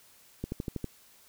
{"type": "click train", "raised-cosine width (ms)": 3, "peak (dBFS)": -20, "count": 6, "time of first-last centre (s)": [0.44, 0.843], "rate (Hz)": 12.4, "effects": ["white hiss -59 dBFS RMS until 1.28 s"]}